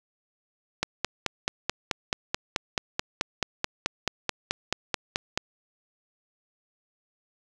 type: click train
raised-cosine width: 0.2 ms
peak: -7 dBFS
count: 22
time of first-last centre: 0.83-5.375 s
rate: 4.62 Hz
effects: none